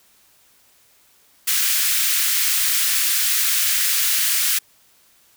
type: high-pass noise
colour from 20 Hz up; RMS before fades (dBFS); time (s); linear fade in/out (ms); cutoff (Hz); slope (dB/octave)
white; -19; 1.47-4.59; 10; 1500; 24
effects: white hiss -56 dBFS RMS until 5.36 s